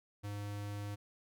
square tone, 102.5 Hz, G#2, 22 cents flat, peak -40 dBFS, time 0.23-0.96 s, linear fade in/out 20 ms, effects none

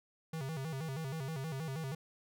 square tone with vibrato, 146.83 Hz, D3, in tune, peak -38 dBFS, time 0.33-1.95 s, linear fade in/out 5 ms, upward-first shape square, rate 6.3 Hz, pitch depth 160 cents each way, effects none

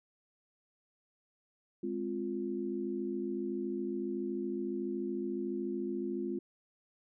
sine chord, F minor, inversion first, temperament equal, 207.7 / 261.6 / 349.2 Hz, Ab3 / C4 / F4, 0 / 0 / 0 cents, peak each -39 / -39 / -36 dBFS, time 1.83-6.39 s, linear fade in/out 5 ms, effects none

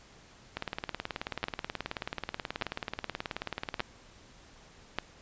two click trains, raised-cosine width 0.3 ms, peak -17 / -13 dBFS, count 61 / 4, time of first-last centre 0.57-3.796 / 1.44-4.986 s, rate 18.6 / 0.846 Hz, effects pink hiss -56 dBFS RMS until 5.21 s + resampled to 16000 Hz

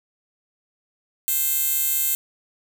10% pulse tone with high-pass filter, 525 Hz, C5, 6 cents sharp, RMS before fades -22 dBFS, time 1.28-2.15 s, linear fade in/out 0 ms, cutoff 11000 Hz, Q 0.64, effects none

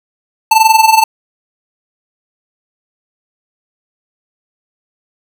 square tone with amplitude modulation, 884 Hz, A5, 8 cents sharp, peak -3 dBFS, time 0.51-1.04 s, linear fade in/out 5 ms, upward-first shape sine, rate 21.5 Hz, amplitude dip 75%, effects none

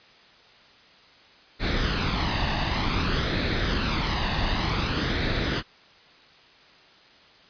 pink noise with flanger, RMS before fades -25 dBFS, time 1.59-5.63 s, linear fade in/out 50 ms, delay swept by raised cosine 0.5 to 1.1 ms, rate 0.54 Hz, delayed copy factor +0.5, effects white hiss -53 dBFS RMS until 7.49 s + resampled to 11025 Hz

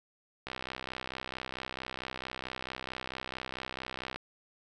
click train, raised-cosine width 0.3 ms, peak -21 dBFS, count 239, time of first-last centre 0.47-4.16 s, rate 64.5 Hz, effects none

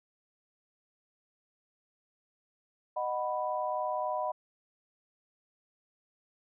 sine chord, B major, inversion first, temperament just, 617.4 / 740.8 / 987.8 Hz, D#5 / F#5 / B5, -14 / +2 / 0 cents, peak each -34 / -35 / -34 dBFS, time 2.96-4.32 s, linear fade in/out 10 ms, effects none

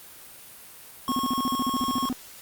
square tone, 1089 Hz, C#6, 31 cents flat, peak -27 dBFS, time 1.08-2.09 s, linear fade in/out 0 ms
triangle tone bursts, 252.5 Hz, B3, 39 cents sharp, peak -22 dBFS, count 15, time 1.09-2.127 s, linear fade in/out 0 ms, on 29 ms, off 43 ms
effects white hiss -46 dBFS RMS until 2.41 s + Opus 32 kbps

